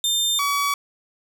sawtooth tone pair in turn, 3600 / 1137 Hz, A7 / C#6, +39 / +44 cents, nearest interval octave + minor sixth, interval 1995 cents, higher first, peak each -16 dBFS, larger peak neither, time 0.04-0.39 / 0.39-0.74 s, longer neither, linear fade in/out 2 ms, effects none

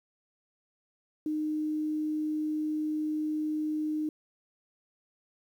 sine tone, 306.9 Hz, D#4, 24 cents flat, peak -28 dBFS, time 1.26-4.09 s, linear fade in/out 2 ms, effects 10-bit

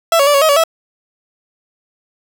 30% pulse tone with pitch steps, 665 / 559 / 582 / 557 / 632 / 569 / 653 Hz, E5 / C#5 / D5 / C#5 / D#5 / C#5 / E5, +15 / +14 / -16 / +8 / +27 / +45 / -17 cents, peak -6 dBFS, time 0.12-0.638 s, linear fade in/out 2 ms, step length 74 ms, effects none

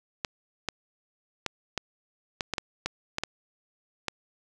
clicks, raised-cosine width 0.2 ms, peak -11 dBFS, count 11, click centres 0.248 / 0.687 / 1.463 / 1.777 / 2.408 / 2.537 / 2.582 / 2.86 / 3.184 / 3.236 / 4.083 s, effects none

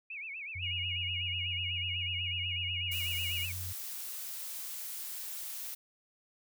sine tone with vibrato, 2412 Hz, D7, 46 cents sharp, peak -39 dBFS, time 0.1-3.52 s, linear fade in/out 5 ms, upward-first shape sine, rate 8.1 Hz, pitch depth 180 cents each way
sine tone with pitch glide, 90.5 to 89.82 Hz, F#2 to F2, -38 to +49 cents, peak -39 dBFS, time 0.55-3.73 s, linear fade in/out 10 ms, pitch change -13 cents, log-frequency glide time 3.06-3.13 s
sine tone, 2870 Hz, F7, 47 cents sharp, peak -34 dBFS, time 0.62-3.46 s, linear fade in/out 10 ms
blue noise, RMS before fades -41 dBFS, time 2.91-5.75 s, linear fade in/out 10 ms
effects none

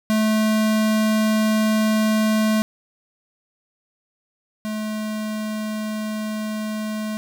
square tone pair in turn, 216.7 / 215.1 Hz, A3 / A3, -26 / -39 cents, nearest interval unison, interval 13 cents, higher first, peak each -17 / -25 dBFS, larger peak first, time 0.1-2.62 / 4.65-7.17 s, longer neither, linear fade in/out 0 ms, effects none

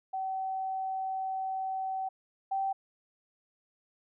sine tone pair in turn, 763 / 775.9 Hz, G5 / G5, -47 / -18 cents, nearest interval unison, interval 29 cents, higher second, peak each -31 / -28 dBFS, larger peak second, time 0.13-2.09 / 2.51-2.73 s, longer first, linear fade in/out 10 ms, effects none

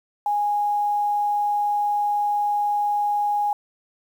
sine tone, 826 Hz, G#5, 10 cents flat, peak -19 dBFS, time 0.26-3.53 s, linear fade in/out 2 ms, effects 8-bit

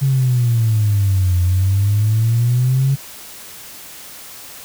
sine exponential two-way sweep, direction down then up, 138.59 to 88.3 to 138.59 Hz, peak -11 dBFS, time 0.01-2.96 s, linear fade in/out 20 ms, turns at 1.39 s, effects tanh soft clip ceiling -7 dBFS + white hiss -36 dBFS RMS until 4.64 s

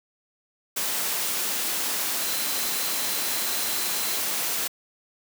sine tone in noise, 4061 Hz, B7, 48 cents sharp, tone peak -36 dBFS, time 2.21-4.19 s, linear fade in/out 10 ms, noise white, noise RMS -27 dBFS, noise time 0.76-4.68 s, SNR -12 dB, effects high-pass 200 Hz 12 dB/octave

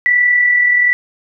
sine tone with amplitude modulation, 1964 Hz, B6, 10 cents flat, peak -7 dBFS, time 0.06-0.93 s, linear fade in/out 0 ms, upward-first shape sine, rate 40.9 Hz, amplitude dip 40%, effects none

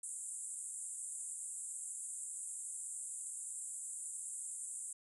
pink band-pass noise, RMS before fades -45 dBFS, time 0.03-4.93 s, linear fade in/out 5 ms, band 7400 to 10000 Hz, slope 96 dB/octave, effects none

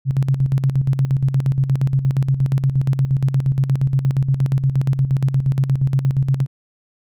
sine tone with tremolo, 134.7 Hz, C#3, 49 cents flat, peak -12 dBFS, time 0.05-6.47 s, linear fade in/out 50 ms, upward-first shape square, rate 8.5 Hz, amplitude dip 65%, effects none

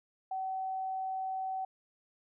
sine tone, 760 Hz, F#5, 46 cents sharp, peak -33 dBFS, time 0.31-1.65 s, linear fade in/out 5 ms, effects none

